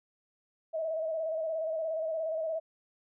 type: tone with vibrato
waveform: sine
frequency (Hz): 640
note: D#5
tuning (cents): +49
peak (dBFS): -30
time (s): 0.73-2.6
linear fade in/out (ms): 20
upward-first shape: square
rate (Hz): 17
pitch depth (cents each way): 38
effects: none